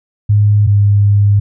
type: tone pair in turn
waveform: sine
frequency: 103.83 / 101.87 Hz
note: G#2 / G#2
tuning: 0 / -33 cents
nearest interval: unison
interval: 33 cents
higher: first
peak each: -6 dBFS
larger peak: neither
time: 0.29-0.67 / 0.67-1.4 s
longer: second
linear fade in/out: 10 ms
effects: none